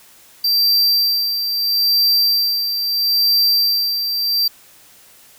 square tone with tremolo, 4699 Hz, D8, in tune, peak -12 dBFS, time 0.44-4.48 s, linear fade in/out 5 ms, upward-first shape sine, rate 0.76 Hz, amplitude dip 55%, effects white hiss -47 dBFS RMS until 5.38 s

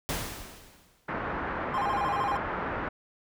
pink noise with exponential decay, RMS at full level -30 dBFS, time 0.09-1.11 s, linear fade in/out 0 ms, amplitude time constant 220 ms
white low-pass noise, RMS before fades -33 dBFS, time 1.08-2.89 s, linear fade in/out 10 ms, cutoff 1600 Hz, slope 24 dB/octave
triangle tone with vibrato, 924 Hz, A#5, 16 cents flat, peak -25 dBFS, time 1.74-2.37 s, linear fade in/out 2 ms, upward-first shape square, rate 13 Hz, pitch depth 230 cents each way
effects none

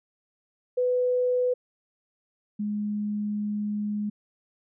sine tone pair in turn, 498.2 / 208.5 Hz, B4 / G#3, +15 / +7 cents, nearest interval octave + minor third, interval 1508 cents, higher first, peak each -21 / -26 dBFS, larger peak first, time 0.77-1.54 / 2.59-4.1 s, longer second, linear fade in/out 10 ms, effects none

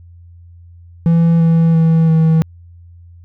triangle tone with pitch steps, 166.9 / 164.79 / 162.71 / 160.66 Hz, E3 / E3 / E3 / E3, +22 / 0 / -22 / -44 cents, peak -6 dBFS, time 1.06-2.42 s, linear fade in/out 0 ms, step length 340 ms, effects added 86 Hz sine -37 dBFS peak until 3.24 s

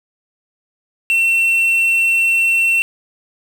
triangle tone with quantisation, 2705 Hz, E7, 44 cents sharp, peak -10 dBFS, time 1.1-2.82 s, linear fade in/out 0 ms, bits 6, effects none

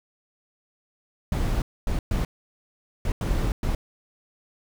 brown noise bursts at uneven times, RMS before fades -24 dBFS, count 6, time 1.32-1.62 / 1.87-1.99 / 2.11-2.25 / 3.05-3.12 / 3.21-3.52 / 3.63-3.75 s, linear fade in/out 2 ms, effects none

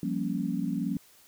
sine chord, G half-diminished seventh, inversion third, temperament equal, 174.61 / 196 / 233.1 / 277.2 Hz, F3 / G3 / Bb3 / Db4, 0 / 0 / 0 / 0 cents, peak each -33 dBFS, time 0.03-0.97 s, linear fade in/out 2 ms, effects white hiss -58 dBFS RMS until 1.27 s

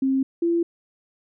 sine tone pair in turn, 266.9 / 339.3 Hz, C4 / F4, +35 / -50 cents, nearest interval major third, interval 415 cents, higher second, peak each -18 dBFS, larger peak neither, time 0.02-0.23 / 0.42-0.63 s, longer neither, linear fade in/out 5 ms, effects none

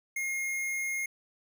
square tone, 2142 Hz, C7, 40 cents sharp, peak -31 dBFS, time 0.16-1.06 s, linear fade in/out 5 ms, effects none

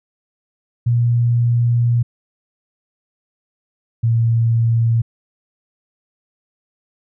sine tone pair in turn, 119.1 / 115.31 Hz, A#2 / A#2, +38 / -18 cents, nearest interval minor second, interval 56 cents, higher first, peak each -12 dBFS, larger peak neither, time 0.86-2.03 / 4.03-5.02 s, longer first, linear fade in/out 10 ms, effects none

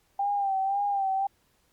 sine tone with vibrato, 790 Hz, G5, 13 cents sharp, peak -24 dBFS, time 0.19-1.27 s, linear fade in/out 5 ms, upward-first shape sine, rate 1.9 Hz, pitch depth 53 cents each way, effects pink hiss -68 dBFS RMS until 1.72 s + Opus 48 kbps

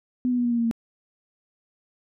sine tone with pitch steps, 250 / 246.4 / 242.9 / 239.4 / 236 / 232.6 / 229.3 Hz, B3 / B3 / B3 / A#3 / A#3 / A#3 / A#3, +21 / -4 / -29 / +46 / +22 / -4 / -28 cents, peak -20 dBFS, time 0.25-0.712 s, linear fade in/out 0 ms, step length 66 ms, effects none

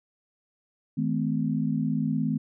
sine tone cluster, 158.2 / 215.1 / 254.6 Hz, D#3 / A3 / C4, +29 / -39 / -47 cents, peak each -28 dBFS, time 0.97-2.38 s, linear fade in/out 10 ms, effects none

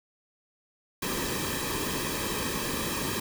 pink noise with comb filter, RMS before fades -31 dBFS, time 1.02-3.2 s, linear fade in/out 5 ms, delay 1.4 ms, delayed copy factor -0.7, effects none

